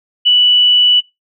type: tone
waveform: sine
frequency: 2960 Hz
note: F#7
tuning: in tune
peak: -6 dBFS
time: 0.25-1.01 s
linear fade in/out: 20 ms
effects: noise-tail reverb RT60 0.2 s tail -21 dB re dry